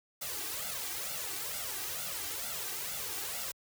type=noise with flanger; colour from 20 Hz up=white; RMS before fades=-38 dBFS; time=0.21-3.52 s; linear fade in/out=10 ms; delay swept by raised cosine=1.4 to 2.6 ms; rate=2.2 Hz; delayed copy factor=+0.85; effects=high-pass 60 Hz 12 dB/octave